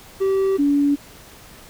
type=tone pair in turn; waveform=triangle / sine; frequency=386.7 / 285.6 Hz; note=G4 / D4; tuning=-24 / -48 cents; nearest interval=perfect fourth; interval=524 cents; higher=first; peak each=-14 dBFS; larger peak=neither; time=0.2-0.58 / 0.58-0.96 s; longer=neither; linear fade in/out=20 ms; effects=pink hiss -44 dBFS RMS until 1.69 s